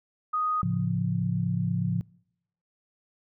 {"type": "tone", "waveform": "sine", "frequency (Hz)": 1244.5, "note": "D#6", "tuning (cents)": 0, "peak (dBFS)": -24, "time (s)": [0.33, 0.62], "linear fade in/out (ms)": 10}
{"type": "chord", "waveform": "sine", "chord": "A augmented", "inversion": "none", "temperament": "equal", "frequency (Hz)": [110, 138.59, 174.61], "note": ["A2", "C#3", "E#3"], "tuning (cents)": [0, 0, 0], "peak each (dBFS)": [-29, -30, -27], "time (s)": [0.63, 2.01], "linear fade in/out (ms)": 0}
{"effects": ["noise-tail reverb RT60 0.8 s tail -26 dB re dry"]}